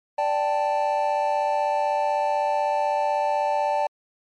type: chord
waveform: triangle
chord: D suspended fourth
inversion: none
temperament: equal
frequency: 587.3 / 784 / 880 Hz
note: D5 / G5 / A5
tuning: 0 / 0 / 0 cents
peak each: -23 / -24 / -22 dBFS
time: 0.18-3.87 s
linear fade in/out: 5 ms
effects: MP3 48 kbps